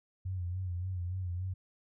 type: tone with vibrato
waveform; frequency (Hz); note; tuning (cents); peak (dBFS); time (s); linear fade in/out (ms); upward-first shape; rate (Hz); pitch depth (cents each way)
sine; 90.7; F#2; -34; -33; 0.25-1.54; 10; sine; 3.5; 65
effects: none